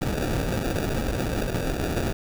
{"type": "noise with sample-and-hold", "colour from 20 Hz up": "pink", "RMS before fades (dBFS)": -26, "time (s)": [0.01, 2.13], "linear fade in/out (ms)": 10, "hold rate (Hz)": 1050, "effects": []}